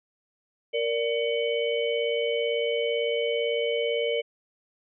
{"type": "tone cluster", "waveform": "sine", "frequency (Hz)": [466.1, 584, 2250, 3034], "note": ["A#4", "D5", "C#7", "F#7"], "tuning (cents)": [0, -10, 25, 43], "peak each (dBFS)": [-26, -29, -33, -34], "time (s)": [0.73, 4.22], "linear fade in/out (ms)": 20, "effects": []}